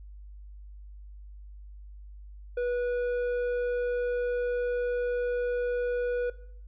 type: tone with tanh clipping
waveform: triangle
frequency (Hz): 488.3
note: B4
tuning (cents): -20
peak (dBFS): -28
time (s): 2.57-6.3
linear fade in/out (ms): 5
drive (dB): 12
effects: noise-tail reverb RT60 0.6 s tail -17 dB re dry + added 50 Hz sine -43 dBFS peak until 6.67 s